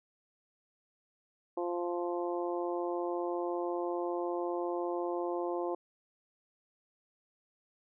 harmonic tone, 174.61 Hz, F3, in tune, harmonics 2 / 3 / 4 / 5 / 6, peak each -34 / -38 / -40 / -42 / -44 dBFS, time 1.57-5.75 s, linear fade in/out 5 ms, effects none

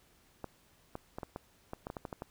clicks, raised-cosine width 1 ms, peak -25 dBFS, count 12, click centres 0.443 / 0.954 / 1.185 / 1.232 / 1.361 / 1.734 / 1.869 / 1.901 / 1.968 / 2.052 / 2.128 / 2.221 s, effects pink hiss -66 dBFS RMS until 2.3 s

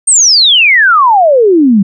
sine exponential sweep, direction down, 8870 to 186.7 Hz, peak -3 dBFS, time 0.07-1.83 s, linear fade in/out 10 ms, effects none

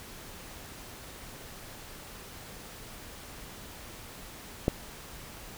click, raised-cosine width 2 ms, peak -10 dBFS, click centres 4.681 s, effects pink hiss -46 dBFS RMS until 5.57 s

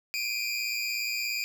25% pulse tone pair together, 2359 / 2476 Hz, D7 / D#7, +7 / -9 cents, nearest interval minor second, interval 84 cents, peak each -28 / -28 dBFS, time 0.14-1.44 s, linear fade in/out 0 ms, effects none

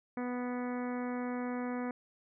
harmonic tone, 246.9 Hz, B3, in tune, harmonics 1 / 2 / 3 / 4 / 5 / 6 / 7 / 8 / 9, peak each -35 / -41 / -45 / -47 / -49 / -51 / -52 / -53 / -54 dBFS, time 0.17-1.91 s, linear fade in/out 2 ms, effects none

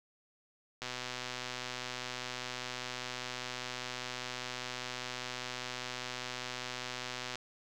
click train, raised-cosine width 0.2 ms, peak -21 dBFS, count 818, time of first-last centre 0.82-7.356 s, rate 125 Hz, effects none

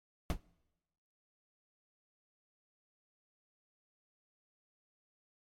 brown noise with exponential decay, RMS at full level -21 dBFS, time 0.3-0.4 s, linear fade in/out 1 ms, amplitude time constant 20 ms, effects noise-tail reverb RT60 1.0 s tail -24 dB re dry + MP3 64 kbps

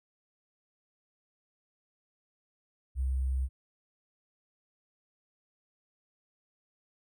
sine tone with sample-and-hold, 65.41 Hz, C2, in tune, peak -27 dBFS, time 2.95-3.49 s, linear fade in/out 50 ms, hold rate 8820 Hz, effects none

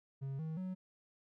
triangle tone with pitch steps, 135.9 / 158.84 / 185.64 Hz, C#3 / D#3 / F#3, -34 / +36 / +6 cents, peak -36 dBFS, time 0.21-0.75 s, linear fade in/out 20 ms, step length 180 ms, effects none

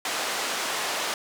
pink band-pass noise, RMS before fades -29 dBFS, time 0.05-1.14 s, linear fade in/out 2 ms, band 570 to 8500 Hz, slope 12 dB/octave, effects none

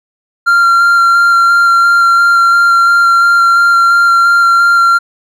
triangle tone with vibrato, 1382 Hz, F6, 19 cents flat, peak -3 dBFS, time 0.46-4.99 s, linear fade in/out 20 ms, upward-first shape square, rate 2.9 Hz, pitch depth 9 cents each way, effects none

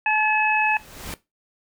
harmonic tone, 859 Hz, A5, 42 cents flat, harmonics 1 / 2 / 3, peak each -22 / -22 / -22 dBFS, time 0.06-0.77 s, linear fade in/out 2 ms
pink noise with exponential growth, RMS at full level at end -31 dBFS, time 0.4-1.14 s, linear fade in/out 0 ms, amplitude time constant 160 ms
effects noise-tail reverb RT60 0.2 s tail -17 dB re dry

